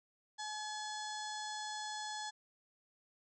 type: harmonic tone with a mistuned harmonic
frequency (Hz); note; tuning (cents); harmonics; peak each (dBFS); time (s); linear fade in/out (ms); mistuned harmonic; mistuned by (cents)
852; G#5; +44; 1 / 2 / 4 / 5 / 6 / 7 / 8 / 9 / 10; -43 / -47 / -49 / -51 / -52 / -55 / -53 / -55 / -62; 0.38-2.31; 20; 9; +19
effects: none